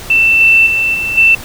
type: tone with level steps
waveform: sine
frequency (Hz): 2672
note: E7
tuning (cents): +23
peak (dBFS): -6 / -4 / -10 / -14 / -4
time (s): 0.1-1.35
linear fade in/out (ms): 5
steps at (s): 0.4 / 0.66 / 0.94 / 1.17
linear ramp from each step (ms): 10
effects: added 50 Hz sine -38 dBFS peak until 1.44 s + pink hiss -29 dBFS RMS until 1.44 s